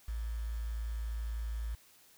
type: tone with quantisation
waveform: sine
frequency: 55.9 Hz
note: A1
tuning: 28 cents sharp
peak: -34 dBFS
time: 0.08-1.75 s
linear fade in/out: 5 ms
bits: 9
effects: white hiss -62 dBFS RMS until 2.17 s